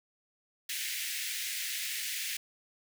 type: high-pass noise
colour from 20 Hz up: pink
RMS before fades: -36 dBFS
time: 0.69-2.37 s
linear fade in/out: 5 ms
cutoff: 1800 Hz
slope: 48 dB/octave
effects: none